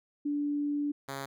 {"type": "tone pair in turn", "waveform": ["sine", "5% pulse"], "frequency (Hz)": [290.8, 137.24], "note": ["D4", "C#3"], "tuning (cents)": [-17, -17], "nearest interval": "octave + minor second", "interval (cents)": 1300, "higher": "first", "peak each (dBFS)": [-28, -25], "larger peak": "second", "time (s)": [[0.25, 0.92], [1.08, 1.26]], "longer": "first", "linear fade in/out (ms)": 10, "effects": []}